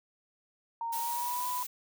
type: tone with pitch glide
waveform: sine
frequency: 924 to 990.3 Hz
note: A#5 to B5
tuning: -16 to +4 cents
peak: -32 dBFS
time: 0.81-1.63 s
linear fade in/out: 2 ms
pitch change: +120 cents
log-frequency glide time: 0.94-1.43 s
type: noise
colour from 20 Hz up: blue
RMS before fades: -38 dBFS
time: 0.92-1.67 s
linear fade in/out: 10 ms
effects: none